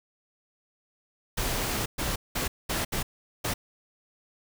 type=noise bursts at uneven times; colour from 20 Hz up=pink; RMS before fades=-29 dBFS; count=6; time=1.37-1.86 / 1.98-2.16 / 2.35-2.48 / 2.69-2.85 / 2.92-3.03 / 3.44-3.54 s; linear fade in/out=10 ms; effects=none